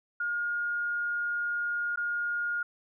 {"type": "tone with dropouts", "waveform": "sine", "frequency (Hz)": 1425, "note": "F6", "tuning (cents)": 34, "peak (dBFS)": -28, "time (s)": [0.2, 2.63], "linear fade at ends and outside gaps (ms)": 5, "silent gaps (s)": [1.96, 1.973], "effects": []}